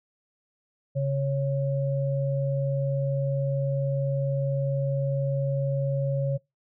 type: tone pair together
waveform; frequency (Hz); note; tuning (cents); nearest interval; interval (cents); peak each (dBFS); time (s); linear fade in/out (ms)
sine; 137.8 / 551.2; C#3 / C#5; -10 / -10; 2 octaves; 2400; -24 / -29; 0.95-6.38; 20
effects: noise-tail reverb RT60 0.2 s tail -24 dB re dry